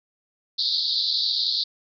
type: band-pass noise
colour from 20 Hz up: pink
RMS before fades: -24 dBFS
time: 0.58-1.64 s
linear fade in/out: 10 ms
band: 3700 to 4800 Hz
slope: 96 dB/octave
effects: none